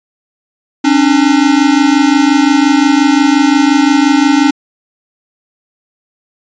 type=tone pair together; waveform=square; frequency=273.1 / 298.8 Hz; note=C#4 / D4; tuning=-26 / +30 cents; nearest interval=major second; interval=156 cents; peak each=-10 dBFS; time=0.84-4.51 s; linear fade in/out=10 ms; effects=resampled to 16000 Hz